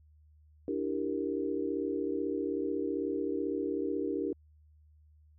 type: chord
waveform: sine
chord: E half-diminished seventh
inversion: third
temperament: equal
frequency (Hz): 293.7 / 329.6 / 392 / 466.2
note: D4 / E4 / G4 / Bb4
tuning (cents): 0 / 0 / 0 / 0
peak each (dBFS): -35 / -37 / -35 / -37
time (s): 0.68-4.33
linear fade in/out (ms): 2
effects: added 76 Hz sine -58 dBFS peak until 5.38 s